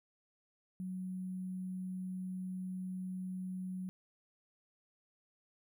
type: tone with sample-and-hold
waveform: sine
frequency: 185 Hz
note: F#3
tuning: in tune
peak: -38 dBFS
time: 0.8-3.89 s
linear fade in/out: 0 ms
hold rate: 11025 Hz
effects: none